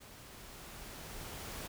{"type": "noise with level ramp", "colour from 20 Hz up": "pink", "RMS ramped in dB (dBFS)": [-54, -43], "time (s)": [0, 1.68], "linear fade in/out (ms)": 20, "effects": []}